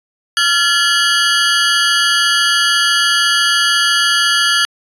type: ring-modulated tone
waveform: 20% pulse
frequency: 1548 Hz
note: G6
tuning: 22 cents flat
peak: -3 dBFS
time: 0.37-4.65 s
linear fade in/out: 0 ms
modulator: 167 Hz
effects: resampled to 24000 Hz